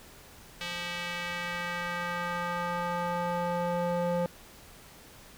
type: tone with band-pass filter sweep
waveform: square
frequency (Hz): 174.61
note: F3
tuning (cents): 0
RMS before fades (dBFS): -32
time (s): 0.61-4.26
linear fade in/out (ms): 0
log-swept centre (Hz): 3100 to 540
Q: 1.4
effects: pink hiss -52 dBFS RMS until 5.37 s